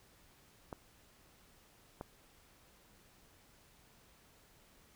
clicks, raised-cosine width 1 ms, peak -28 dBFS, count 2, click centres 0.728 / 2.011 s, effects pink hiss -65 dBFS RMS until 4.95 s

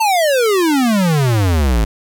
square exponential sweep, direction down, 915 to 51.3 Hz, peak -12 dBFS, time 0-1.85 s, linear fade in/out 10 ms, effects none

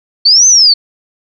sine linear two-way sweep, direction up then down, 4369 to 6272 to 4369 Hz, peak -3 dBFS, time 0.25-0.74 s, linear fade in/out 10 ms, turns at 0.47 s, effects none

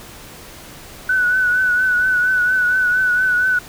sine tone with vibrato, 1490 Hz, F#6, 12 cents sharp, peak -13 dBFS, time 1.09-3.59 s, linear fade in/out 5 ms, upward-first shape triangle, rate 4.3 Hz, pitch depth 47 cents each way, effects pink hiss -38 dBFS RMS until 3.68 s

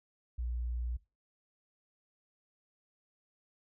sine tone, 59.9 Hz, A#1, 48 cents sharp, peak -33 dBFS, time 0.38-0.97 s, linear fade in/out 10 ms, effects noise-tail reverb RT60 0.3 s tail -21 dB re dry

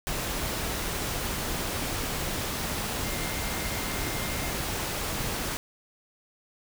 sine tone in noise, 2109 Hz, C7, 13 cents sharp, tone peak -41 dBFS, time 3.04-4.5 s, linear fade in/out 0 ms, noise pink, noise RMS -31 dBFS, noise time 0.07-5.57 s, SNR -13 dB, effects none

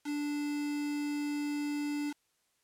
triangle tone with quantisation, 292.6 Hz, D4, 6 cents flat, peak -30 dBFS, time 0.04-2.14 s, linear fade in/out 50 ms, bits 7, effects white hiss -75 dBFS RMS until 2.63 s + low-pass 11000 Hz 12 dB/octave

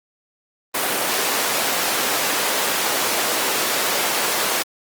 pink high-pass noise, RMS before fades -21 dBFS, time 0.74-4.63 s, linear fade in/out 10 ms, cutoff 430 Hz, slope 12 dB/octave, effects Opus 32 kbps

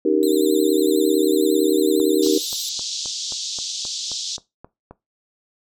sine chord, Eb dominant seventh, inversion third, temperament just, 280 / 311.1 / 388.9 / 466.7 Hz, Db4 / Eb4 / G4 / Bb4, +18 / 0 / -14 / +2 cents, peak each -25 / -19 / -19 / -20 dBFS, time 0.05-2.38 s, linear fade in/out 5 ms
15% pulse tone with vibrato, 3836 Hz, A#7, 49 cents sharp, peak -23 dBFS, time 0.23-2.69 s, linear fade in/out 0 ms, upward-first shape sine, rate 11 Hz, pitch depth 140 cents each way
click train, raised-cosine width 1 ms, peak -24 dBFS, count 12, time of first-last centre 2-4.91 s, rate 3.78 Hz
pink band-pass noise, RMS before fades -28 dBFS, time 2.22-4.37 s, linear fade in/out 10 ms, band 3500 to 7000 Hz, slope 48 dB/octave
effects noise-tail reverb RT60 0.2 s tail -18 dB re dry

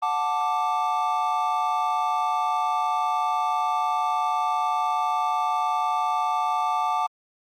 triangle chord, D major, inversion first, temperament equal with one note detuned, 734 / 880 / 1174.7 Hz, F#5 / A5 / D6, -14 / 0 / 0 cents, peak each -25 / -24 / -24 dBFS, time 0.02-7.07 s, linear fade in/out 10 ms, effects Opus 24 kbps

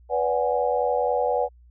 sine chord, G# half-diminished seventh, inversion first, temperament equal with one note detuned, 493.9 / 577.6 / 740 / 830.6 Hz, B4 / D5 / F#5 / G#5, 0 / -29 / 0 / 0 cents, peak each -24 / -26 / -26 / -28 dBFS, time 0.09-1.49 s, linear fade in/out 50 ms, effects added 60 Hz sine -49 dBFS peak until 1.7 s

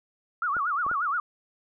sine tone with vibrato, 1270 Hz, D#6, 35 cents sharp, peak -24 dBFS, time 0.42-1.2 s, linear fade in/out 2 ms, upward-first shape sine, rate 8.5 Hz, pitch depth 240 cents each way
clicks, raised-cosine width 1 ms, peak -24 dBFS, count 3, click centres 0.567 / 0.865 / 0.914 s
effects none

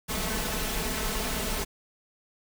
pink noise with comb filter, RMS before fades -30 dBFS, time 0.08-1.65 s, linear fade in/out 20 ms, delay 4.6 ms, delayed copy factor +0.7, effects none

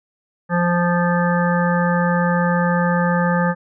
harmonic tone, 174.6 Hz, F3, in tune, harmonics 1 / 3 / 5 / 7 / 9 / 10, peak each -17 / -22 / -24 / -25 / -27 / -27 dBFS, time 0.49-3.55 s, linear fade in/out 50 ms, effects none

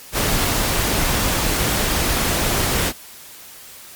pink noise, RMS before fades -19 dBFS, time 0.12-2.93 s, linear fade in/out 50 ms, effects white hiss -40 dBFS RMS until 3.95 s + MP3 96 kbps

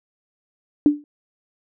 sine tone with exponential decay, 293.7 Hz, D4, in tune, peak -7 dBFS, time 0.86-1.04 s, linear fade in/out 1 ms, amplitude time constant 37 ms, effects none

